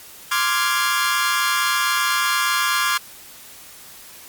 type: chord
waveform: sawtooth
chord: D half-diminished seventh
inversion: third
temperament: equal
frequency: 1046.5 / 1174.7 / 1396.9 / 1661.2 Hz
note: C6 / D6 / F6 / Ab6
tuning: 0 / 0 / 0 / 0 cents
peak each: -20 dBFS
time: 0.31-2.98 s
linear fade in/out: 10 ms
effects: white hiss -42 dBFS RMS until 4.28 s + Opus 48 kbps